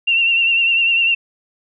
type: tone with vibrato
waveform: sine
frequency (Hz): 2738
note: F7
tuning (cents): -35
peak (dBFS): -12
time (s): 0.07-1.15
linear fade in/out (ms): 10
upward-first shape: triangle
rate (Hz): 10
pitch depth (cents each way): 49
effects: none